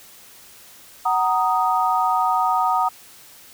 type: chord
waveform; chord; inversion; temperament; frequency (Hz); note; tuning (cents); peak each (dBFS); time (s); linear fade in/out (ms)
sine; D# minor; first; just; 746.7 / 933.4 / 1244.5; F#5 / A#5 / D#6; +16 / +2 / 0; -21; 1.05-2.89; 10
effects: white hiss -46 dBFS RMS until 3.53 s